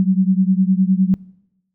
sine beating tone pair, 185 / 194.8 Hz, F#3 / G3, 0 / -11 cents, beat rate 9.8 Hz, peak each -14 / -17 dBFS, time 0-1.14 s, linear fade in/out 0 ms, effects noise-tail reverb RT60 0.9 s tail -23 dB re dry

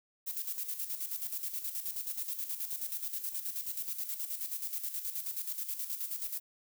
violet noise with tremolo, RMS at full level -36 dBFS, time 0.26-6.4 s, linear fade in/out 20 ms, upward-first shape square, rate 9.4 Hz, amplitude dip 60%, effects none

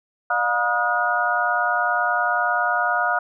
sine tone cluster, 603 / 713 / 962 / 1245 / 1445 Hz, D5 / F5 / B5 / D#6 / F#6, +46 / +36 / -46 / +1 / -41 cents, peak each -31 / -23 / -27 / -25 / -22 dBFS, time 0.3-3.19 s, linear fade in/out 5 ms, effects none

